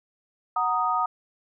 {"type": "chord", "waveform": "sine", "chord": "D# minor", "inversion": "first", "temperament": "equal", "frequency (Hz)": [740, 932.3, 1244.5], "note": ["F#5", "A#5", "D#6"], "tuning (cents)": [0, 0, 0], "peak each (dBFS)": [-28, -27, -24], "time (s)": [0.56, 1.06], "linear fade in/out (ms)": 5, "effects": []}